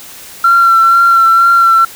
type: tone with vibrato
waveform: sine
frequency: 1361 Hz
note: F6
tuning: 45 cents flat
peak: -3 dBFS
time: 0.44-1.85 s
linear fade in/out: 5 ms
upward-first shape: sine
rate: 2.1 Hz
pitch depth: 21 cents each way
effects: tanh soft clip ceiling 0 dBFS + white hiss -32 dBFS RMS until 1.95 s